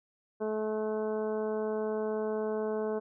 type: harmonic tone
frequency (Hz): 215.8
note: A3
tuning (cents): -33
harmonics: 1 / 2 / 3 / 4 / 5 / 6 / 7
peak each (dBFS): -37 / -31 / -38 / -44 / -46 / -53 / -50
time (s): 0.4-3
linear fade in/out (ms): 20
effects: none